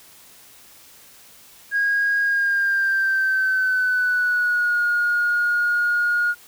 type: tone with pitch glide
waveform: sine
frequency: 1637 to 1433.3 Hz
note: G#6 to F6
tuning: -25 to +45 cents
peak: -16 dBFS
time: 1.71-6.35 s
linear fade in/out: 50 ms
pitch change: -230 cents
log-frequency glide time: 2.21-4.83 s
effects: tanh soft clip ceiling -13 dBFS + white hiss -48 dBFS RMS until 6.47 s